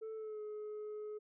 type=tone with pitch glide; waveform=sine; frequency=440.7 to 423.7 Hz; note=A4 to G#4; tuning=+3 to +35 cents; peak=-39 dBFS; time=0.01-1.19 s; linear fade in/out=20 ms; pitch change=-68 cents; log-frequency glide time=0.15-0.41 s; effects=tanh soft clip ceiling -41 dBFS